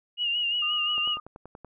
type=tone with vibrato; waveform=sine; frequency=2853 Hz; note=F7; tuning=36 cents sharp; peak=-24 dBFS; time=0.17-1.18 s; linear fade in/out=50 ms; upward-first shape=sine; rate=5.7 Hz; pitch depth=48 cents each way
type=tone; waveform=sine; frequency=1224 Hz; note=D#6; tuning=29 cents flat; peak=-34 dBFS; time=0.62-1.2 s; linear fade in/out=5 ms
type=click train; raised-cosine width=1 ms; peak=-29 dBFS; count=8; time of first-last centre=0.98-1.647 s; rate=10.5 Hz
effects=none